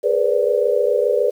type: tone cluster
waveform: sine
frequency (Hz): 414.5 / 480 / 507 / 582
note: G#4 / B4 / B4 / D5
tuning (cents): -3 / -49 / +45 / -16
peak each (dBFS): -20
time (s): 0.03-1.31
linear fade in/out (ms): 20
effects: 8-bit